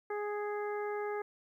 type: harmonic tone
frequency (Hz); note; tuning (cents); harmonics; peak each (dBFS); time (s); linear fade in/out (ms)
415.3; G#4; 0; 1 / 2 / 3 / 4 / 5; -35 / -41 / -45 / -47 / -49; 0.1-1.22; 5
effects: 12-bit